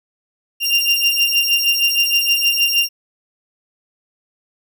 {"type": "beating tone pair", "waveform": "30% pulse", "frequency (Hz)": [2784, 2790.4], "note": ["F7", "F7"], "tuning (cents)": [-6, -2], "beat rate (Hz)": 6.4, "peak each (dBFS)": -14, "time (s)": [0.6, 2.89], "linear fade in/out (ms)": 50, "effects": []}